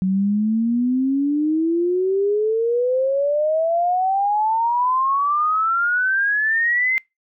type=exponential sweep; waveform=sine; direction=up; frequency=185 to 2093 Hz; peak=-16 dBFS; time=0.02-6.98 s; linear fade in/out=0 ms; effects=noise-tail reverb RT60 0.2 s tail -25 dB re dry